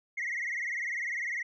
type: tone with vibrato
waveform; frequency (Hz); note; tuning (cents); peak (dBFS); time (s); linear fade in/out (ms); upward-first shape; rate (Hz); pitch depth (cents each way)
sine; 2011; B6; +31; -29; 0.17-1.43; 10; sine; 20; 130
effects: tanh soft clip ceiling -29 dBFS